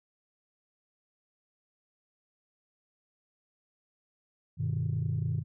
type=chord; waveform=sine; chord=G augmented; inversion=none; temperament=just; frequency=98 / 122.5 / 153.12 Hz; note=G2 / B2 / D#3; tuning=0 / -14 / -27 cents; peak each=-32 / -31 / -31 dBFS; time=4.57-5.44 s; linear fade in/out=50 ms; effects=tanh soft clip ceiling -22 dBFS